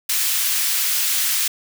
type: high-pass noise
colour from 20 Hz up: white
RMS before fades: -20 dBFS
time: 0.09-1.48 s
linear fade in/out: 5 ms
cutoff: 1800 Hz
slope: 12 dB/octave
effects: none